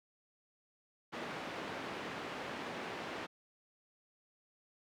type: band-pass noise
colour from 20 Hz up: pink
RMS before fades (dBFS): -43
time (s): 1.12-3.27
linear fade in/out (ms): 20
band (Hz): 240 to 2700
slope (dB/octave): 12
effects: none